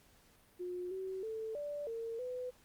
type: tone with pitch steps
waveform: sine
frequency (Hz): 358.8 / 379.1 / 442.1 / 584 / 456.7 / 501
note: F4 / F#4 / A4 / D5 / A#4 / B4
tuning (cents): +47 / +42 / +8 / -10 / -36 / +25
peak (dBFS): -38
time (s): 0.59-2.51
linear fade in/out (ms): 20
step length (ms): 320
effects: pink hiss -66 dBFS RMS until 2.64 s + Opus 48 kbps